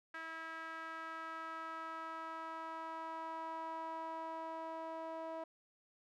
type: tone with band-pass filter sweep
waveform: sawtooth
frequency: 324.2 Hz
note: E4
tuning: 29 cents flat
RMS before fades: -45 dBFS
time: 0.14-5.44 s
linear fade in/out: 5 ms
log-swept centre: 1600 to 770 Hz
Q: 3.7
effects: none